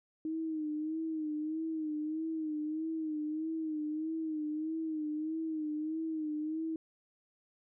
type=tone with vibrato; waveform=sine; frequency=312.4 Hz; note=D#4; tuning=7 cents sharp; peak=-33 dBFS; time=0.25-6.76 s; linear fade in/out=2 ms; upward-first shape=sine; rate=1.6 Hz; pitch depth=58 cents each way; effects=none